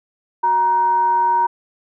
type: tone with frequency modulation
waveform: sine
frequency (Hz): 942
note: A#5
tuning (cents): +18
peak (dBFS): -13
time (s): 0.43-1.47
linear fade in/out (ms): 10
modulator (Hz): 573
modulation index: 0.23
effects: none